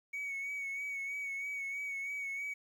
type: tone with vibrato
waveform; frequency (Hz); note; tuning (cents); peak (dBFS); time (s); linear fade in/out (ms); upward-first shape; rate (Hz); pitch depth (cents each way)
triangle; 2236; C#7; +14; -34; 0.13-2.54; 10; sine; 3.1; 34
effects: tanh soft clip ceiling -31 dBFS + 11-bit